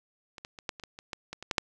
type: clicks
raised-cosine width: 0.2 ms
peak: -26 / -23 / -27 / -14 / -27 / -23 / -27 / -18 / -21 / -24 / -11 / -6 dBFS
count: 12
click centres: 0.382 / 0.449 / 0.588 / 0.692 / 0.798 / 0.837 / 0.989 / 1.132 / 1.33 / 1.426 / 1.512 / 1.582 s
effects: none